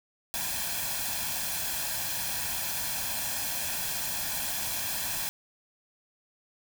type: noise with comb filter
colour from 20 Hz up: white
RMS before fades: -32 dBFS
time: 0.34-5.29 s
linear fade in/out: 0 ms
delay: 1.2 ms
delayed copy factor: +0.65
effects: none